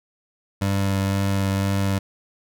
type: tone with vibrato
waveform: 25% pulse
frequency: 98 Hz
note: G2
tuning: in tune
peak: -16 dBFS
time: 0.61-1.99 s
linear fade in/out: 10 ms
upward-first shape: sine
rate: 2 Hz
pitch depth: 11 cents each way
effects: none